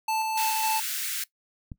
square tone with tremolo, 880 Hz, A5, in tune, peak -25 dBFS, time 0.08-0.8 s, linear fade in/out 5 ms, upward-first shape square, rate 3.6 Hz, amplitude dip 25%
white high-pass noise, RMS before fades -31 dBFS, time 0.37-1.24 s, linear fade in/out 5 ms, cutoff 1400 Hz, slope 48 dB/octave
click, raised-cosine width 5 ms, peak -25 dBFS, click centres 1.718 s
effects noise-tail reverb RT60 0.1 s tail -19 dB re dry

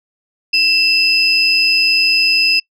sine tone pair together, 2669 / 5038 Hz, E7 / D#8, +21 / +21 cents, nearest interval major seventh, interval 1100 cents, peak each -12 dBFS, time 0.53-2.6 s, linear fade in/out 10 ms, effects noise-tail reverb RT60 0.1 s tail -26 dB re dry + tanh soft clip ceiling -4 dBFS

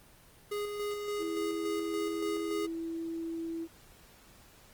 square tone with tremolo, 413.1 Hz, G#4, 9 cents flat, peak -33 dBFS, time 0.51-2.67 s, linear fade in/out 10 ms, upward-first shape square, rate 3.5 Hz, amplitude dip 35%
sine tone, 329.8 Hz, E4, 1 cent sharp, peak -34 dBFS, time 1.18-3.68 s, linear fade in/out 50 ms
effects pink hiss -58 dBFS RMS until 4.73 s + Opus 24 kbps

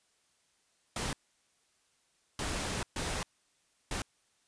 pink noise bursts at uneven times, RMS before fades -35 dBFS, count 4, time 0.96-1.13 / 2.39-2.83 / 2.96-3.23 / 3.91-4.02 s, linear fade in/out 2 ms, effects white hiss -72 dBFS RMS until 4.47 s + resampled to 22050 Hz

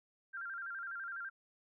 sine tone with vibrato, 1480 Hz, F#6, in tune, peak -40 dBFS, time 0.33-1.3 s, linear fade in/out 20 ms, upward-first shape square, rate 12 Hz, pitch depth 110 cents each way, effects none

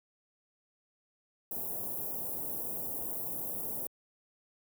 white band-stop noise, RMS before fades -37 dBFS, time 1.51-3.87 s, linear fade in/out 2 ms, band 750 to 12000 Hz, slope 24 dB/octave, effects high-pass 80 Hz 12 dB/octave

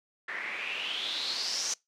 white noise with low-pass filter sweep, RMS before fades -34 dBFS, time 0.28-1.74 s, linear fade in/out 5 ms, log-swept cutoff 1800 to 6200 Hz, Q 6.2, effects noise-tail reverb RT60 0.2 s tail -25 dB re dry + high-pass 300 Hz 12 dB/octave

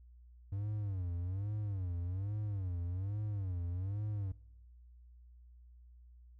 triangle tone with vibrato, 95.8 Hz, G2, 39 cents flat, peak -33 dBFS, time 0.52-4.32 s, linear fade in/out 5 ms, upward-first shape sine, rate 1.2 Hz, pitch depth 180 cents each way, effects noise-tail reverb RT60 1.0 s tail -24 dB re dry + added 60 Hz sine -55 dBFS peak until 6.39 s

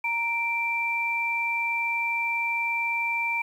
sine tone pair together, 932.3 / 2349 Hz, A#5 / D7, 0 / 0 cents, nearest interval octave + major third, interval 1600 cents, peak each -30 / -25 dBFS, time 0.04-3.42 s, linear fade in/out 5 ms, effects 9-bit

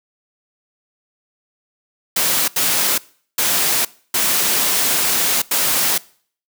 white noise bursts at uneven times, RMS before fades -17 dBFS, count 5, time 2.16-2.48 / 2.56-2.98 / 3.38-3.85 / 4.14-5.42 / 5.51-5.98 s, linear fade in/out 5 ms, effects noise-tail reverb RT60 0.5 s tail -22 dB re dry + high-pass 150 Hz 12 dB/octave

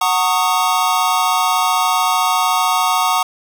square chord, D# minor seventh, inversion first, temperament equal with one note detuned, 740 / 913.7 / 1108.7 / 1244.5 Hz, F#5 / A#5 / C#6 / D#6, 0 / -35 / 0 / 0 cents, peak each -20 dBFS, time 0.01-3.23 s, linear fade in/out 5 ms, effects none

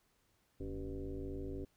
sine tone with frequency modulation, 177.8 Hz, F3, 31 cents sharp, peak -39 dBFS, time 0.6-1.65 s, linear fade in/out 5 ms, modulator 103 Hz, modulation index 2.6, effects pink hiss -75 dBFS RMS until 1.76 s

